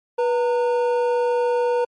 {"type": "tone pair together", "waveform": "triangle", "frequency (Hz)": [487.5, 917], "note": ["B4", "A#5"], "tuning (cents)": [-23, -29], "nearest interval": "major seventh", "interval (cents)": 1094, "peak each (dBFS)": [-16, -23], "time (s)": [0.18, 1.85], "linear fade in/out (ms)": 10, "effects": ["MP3 48 kbps"]}